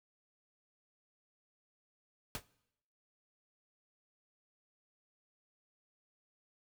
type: noise with exponential decay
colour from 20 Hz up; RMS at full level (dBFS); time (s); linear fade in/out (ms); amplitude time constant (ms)
pink; -35; 2.35-2.44; 1; 19
effects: noise-tail reverb RT60 0.8 s tail -21 dB re dry